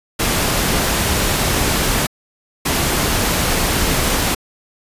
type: noise bursts at uneven times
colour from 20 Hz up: pink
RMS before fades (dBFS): -17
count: 2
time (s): 0.19-2.07 / 2.65-4.35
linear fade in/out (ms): 10
effects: resampled to 32000 Hz